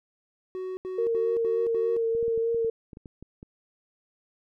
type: tone bursts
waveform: triangle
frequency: 372.4 Hz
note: F#4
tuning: 11 cents sharp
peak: -29 dBFS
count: 5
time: 0.55-1.966 s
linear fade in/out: 0 ms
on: 220 ms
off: 79 ms
type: tone with vibrato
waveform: sine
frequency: 458.8 Hz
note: A#4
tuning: 28 cents flat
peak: -23 dBFS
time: 0.98-2.7 s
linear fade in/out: 5 ms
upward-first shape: sine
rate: 3.4 Hz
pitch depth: 19 cents each way
type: clicks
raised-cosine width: 3 ms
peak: -30 dBFS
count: 11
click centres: 2.15 / 2.228 / 2.281 / 2.377 / 2.546 / 2.647 / 2.932 / 2.971 / 3.058 / 3.226 / 3.429 s
effects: none